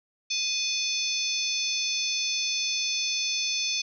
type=harmonic tone with a mistuned harmonic; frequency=877 Hz; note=A5; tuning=6 cents flat; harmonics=3 / 4 / 5 / 6 / 7; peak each=-32 / -32 / -32 / -32 / -32 dBFS; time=0.3-3.82 s; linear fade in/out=10 ms; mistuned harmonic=3; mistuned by=-100 cents; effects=none